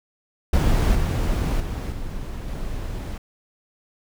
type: noise with level steps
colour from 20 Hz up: brown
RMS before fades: -17 / -21 / -27 / -31 / -29 dBFS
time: 0.53-3.18 s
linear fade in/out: 5 ms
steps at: 0.95 / 1.6 / 1.92 / 2.48 s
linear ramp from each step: 2 ms
effects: none